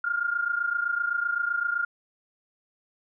sine tone pair together, 1400 / 1427.8 Hz, F6 / F6, +4 / +38 cents, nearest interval unison, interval 34 cents, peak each -26 / -29 dBFS, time 0.04-1.85 s, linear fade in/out 5 ms, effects none

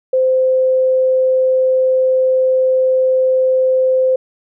sine tone, 518 Hz, C5, 17 cents flat, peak -10 dBFS, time 0.13-4.16 s, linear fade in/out 5 ms, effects none

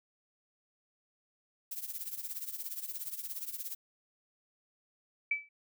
violet noise with tremolo, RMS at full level -37 dBFS, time 1.71-3.75 s, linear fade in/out 5 ms, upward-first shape triangle, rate 17 Hz, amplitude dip 85%
sine tone with exponential decay, 2307 Hz, D7, 31 cents flat, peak -25 dBFS, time 5.31-5.49 s, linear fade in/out 5 ms, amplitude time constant 39 ms
effects none

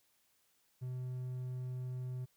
triangle tone, 126.8 Hz, B2, 46 cents sharp, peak -36 dBFS, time 0.81-2.26 s, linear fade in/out 20 ms, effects white hiss -74 dBFS RMS until 2.36 s

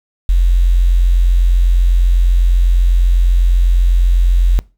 sine tone with quantisation, 44 Hz, F1, 14 cents sharp, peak -7 dBFS, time 0.29-4.59 s, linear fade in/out 0 ms, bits 6, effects noise-tail reverb RT60 0.3 s tail -23 dB re dry

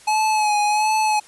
square tone with vibrato, 850 Hz, G#5, 40 cents sharp, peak -17 dBFS, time 0.07-1.2 s, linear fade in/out 10 ms, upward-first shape sine, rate 1.4 Hz, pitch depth 38 cents each way, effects white hiss -47 dBFS RMS until 1.27 s + resampled to 24000 Hz

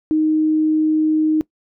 sine tone, 311.1 Hz, D#4, in tune, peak -13 dBFS, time 0.11-1.41 s, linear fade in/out 0 ms, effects noise-tail reverb RT60 0.1 s tail -21 dB re dry

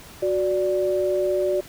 sine tone pair together, 368.5 / 585 Hz, F#4 / D5, -7 / -7 cents, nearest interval minor sixth, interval 800 cents, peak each -22 dBFS, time 0.22-1.61 s, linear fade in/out 10 ms, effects pink hiss -44 dBFS RMS until 1.68 s

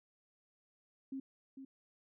sine tone with echo, 268.3 Hz, C4, 44 cents sharp, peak -39 dBFS, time 1.12-1.2 s, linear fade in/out 5 ms, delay 450 ms, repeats 1, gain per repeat -8 dB, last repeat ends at 1.65 s, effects none

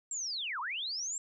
sine linear two-way sweep, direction down then up, 7620 to 902 to 7620 Hz, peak -34 dBFS, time 0.11-1.18 s, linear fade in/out 2 ms, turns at 0.6 s, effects none

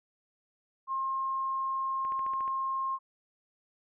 sine tone, 1067 Hz, C6, 34 cents sharp, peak -29 dBFS, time 0.87-2.99 s, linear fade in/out 50 ms
click train, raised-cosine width 0.5 ms, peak -32 dBFS, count 7, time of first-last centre 2.05-2.479 s, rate 14 Hz
effects none

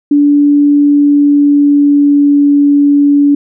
sine tone with pitch glide, 289.3 to 286.6 Hz, D4 to D4, -26 to -42 cents, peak -4 dBFS, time 0.11-3.35 s, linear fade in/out 5 ms, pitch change -16 cents, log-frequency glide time 0.7-2.5 s, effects none

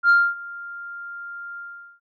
sine tone with ADSR envelope, 1396.9 Hz, F6, in tune, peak -9 dBFS, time 0.03-2 s, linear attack 64 ms, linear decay 250 ms, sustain -23 dB, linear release 420 ms, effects tanh soft clip ceiling -9 dBFS

